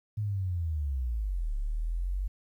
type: linear two-way sweep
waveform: sine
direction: down then up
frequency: 108.2 to 34.65 to 49.1 Hz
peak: -28 dBFS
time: 0.17-2.28 s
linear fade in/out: 10 ms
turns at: 1.55 s
effects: 11-bit